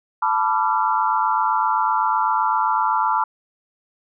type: chord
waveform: sine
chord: B half-diminished seventh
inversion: third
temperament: equal with one note detuned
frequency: 880 / 987.8 / 1174.7 / 1366.6 Hz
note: A5 / B5 / D6 / F6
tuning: 0 / 0 / 0 / -38 cents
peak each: -21 / -21 / -24 / -24 dBFS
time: 0.22-3.24 s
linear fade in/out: 5 ms
effects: none